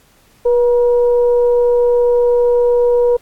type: tone with frequency modulation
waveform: sine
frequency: 483.9 Hz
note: B4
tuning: 35 cents flat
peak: -9 dBFS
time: 0.45-3.17 s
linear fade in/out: 10 ms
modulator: 470 Hz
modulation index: 0.28
effects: pink hiss -52 dBFS RMS until 3.21 s + AAC 64 kbps